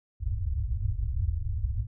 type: low-pass noise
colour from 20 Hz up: white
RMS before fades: -29 dBFS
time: 0.2-1.87 s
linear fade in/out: 20 ms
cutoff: 110 Hz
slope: 96 dB/octave
effects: none